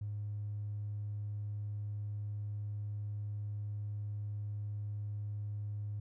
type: tone with tanh clipping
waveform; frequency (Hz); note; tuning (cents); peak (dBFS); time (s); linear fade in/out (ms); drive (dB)
triangle; 103.83; G#2; 0; -36; 0.01-6; 5; 1
effects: none